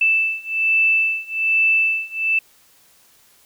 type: beating tone pair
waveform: sine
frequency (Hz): 2643 / 2644.2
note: E7 / E7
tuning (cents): +4 / +5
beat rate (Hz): 1.2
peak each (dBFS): -19 / -18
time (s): 0.01-2.39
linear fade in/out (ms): 5
effects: white hiss -54 dBFS RMS until 3.45 s